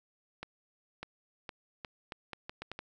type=accelerating click train; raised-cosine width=0.3 ms; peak=-24 dBFS; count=10; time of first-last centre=0.43-2.79 s; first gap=600 ms; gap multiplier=0.77; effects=none